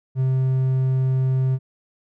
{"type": "tone", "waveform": "triangle", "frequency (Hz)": 130.9, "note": "C3", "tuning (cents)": 1, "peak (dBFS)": -15, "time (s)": [0.15, 1.59], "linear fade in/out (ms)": 50, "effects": []}